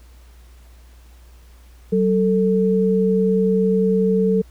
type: tone pair together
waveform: sine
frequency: 189.61 / 444.5 Hz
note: F#3 / A4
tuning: +43 / +18 cents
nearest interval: octave + minor third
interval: 1475 cents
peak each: -17 / -17 dBFS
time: 1.92-4.42 s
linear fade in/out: 10 ms
effects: added 60 Hz sine -43 dBFS peak until 4.5 s + pink hiss -55 dBFS RMS until 4.5 s